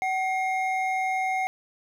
triangle tone pair together, 756 / 2138 Hz, F#5 / C7, +37 / +37 cents, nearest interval octave + tritone, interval 1800 cents, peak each -23 / -28 dBFS, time 0.02-1.47 s, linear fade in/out 0 ms, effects none

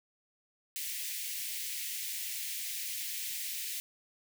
white high-pass noise, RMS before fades -38 dBFS, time 0.76-3.8 s, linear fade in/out 0 ms, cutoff 1900 Hz, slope 48 dB/octave, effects none

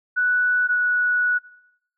sine tone pair in turn, 1480 / 1469.8 Hz, F#6 / F#6, 0 / -12 cents, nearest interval unison, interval 12 cents, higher first, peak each -17 dBFS, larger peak neither, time 0.16-0.68 / 0.68-1.39 s, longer second, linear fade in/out 20 ms, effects noise-tail reverb RT60 0.9 s tail -21 dB re dry

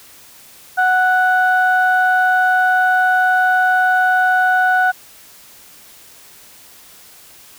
sine tone pair together, 740 / 1480 Hz, F#5 / F#6, 0 / 0 cents, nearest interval octave, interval 1200 cents, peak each -13 dBFS, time 0.77-4.92 s, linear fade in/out 20 ms, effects tanh soft clip ceiling -5 dBFS + white hiss -43 dBFS RMS until 7.58 s

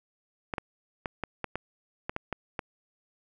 clicks, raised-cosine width 0.5 ms, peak -16 dBFS, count 10, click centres 0.538 / 0.582 / 1.058 / 1.237 / 1.443 / 1.556 / 2.095 / 2.164 / 2.327 / 2.592 s, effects none

